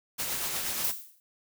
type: noise with tremolo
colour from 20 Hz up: white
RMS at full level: -31 dBFS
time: 0.18-0.92 s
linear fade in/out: 20 ms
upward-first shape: sine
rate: 8.4 Hz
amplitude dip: 30%
type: noise with exponential decay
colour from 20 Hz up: violet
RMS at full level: -26 dBFS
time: 0.84-1.2 s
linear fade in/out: 1 ms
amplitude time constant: 77 ms
effects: none